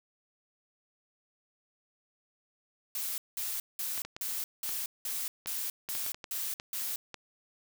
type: noise bursts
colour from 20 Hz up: blue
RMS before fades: -35 dBFS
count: 10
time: 2.95-6.96 s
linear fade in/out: 2 ms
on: 230 ms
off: 190 ms
type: clicks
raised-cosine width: 0.2 ms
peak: -23 dBFS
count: 12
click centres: 3.977 / 4.05 / 4.165 / 4.692 / 5.46 / 5.889 / 5.952 / 6.064 / 6.145 / 6.242 / 6.599 / 7.143 s
effects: none